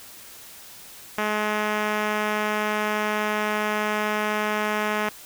5% pulse tone with low-pass filter, 211.8 Hz, G#3, 34 cents sharp, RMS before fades -25 dBFS, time 1.18-5.09 s, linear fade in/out 2 ms, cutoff 3600 Hz, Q 0.52, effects white hiss -44 dBFS RMS until 5.25 s

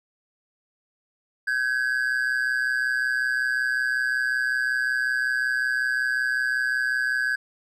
triangle ring-modulated tone, 1600 Hz, G6, 35 cents sharp, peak -17 dBFS, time 1.47-7.36 s, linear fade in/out 10 ms, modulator 62.7 Hz, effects none

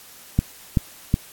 clicks, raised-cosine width 5 ms, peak -4 dBFS, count 3, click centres 0.39 / 0.772 / 1.141 s, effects white hiss -45 dBFS RMS until 1.32 s + AAC 64 kbps

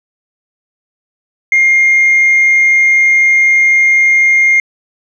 sine tone, 2122 Hz, C7, 24 cents sharp, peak -4 dBFS, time 1.52-4.6 s, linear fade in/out 2 ms, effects tanh soft clip ceiling -3 dBFS

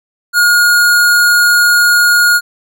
square tone, 1433 Hz, F6, 44 cents sharp, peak -7 dBFS, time 0.33-2.41 s, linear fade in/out 50 ms, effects none

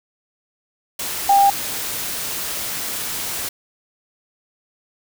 sine tone in noise, 797 Hz, G5, 28 cents sharp, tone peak -10 dBFS, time 1.29-1.5 s, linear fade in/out 5 ms, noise white, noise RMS -26 dBFS, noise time 0.99-3.49 s, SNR +13 dB, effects none

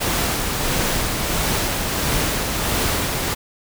pink noise with tremolo, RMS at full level -20 dBFS, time 0-3.35 s, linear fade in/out 20 ms, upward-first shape sine, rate 1.5 Hz, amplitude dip 30%, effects none

